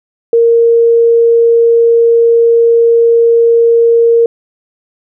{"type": "tone", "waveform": "sine", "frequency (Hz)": 464.4, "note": "A#4", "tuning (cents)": -7, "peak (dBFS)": -4, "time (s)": [0.33, 4.26], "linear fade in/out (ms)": 2, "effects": []}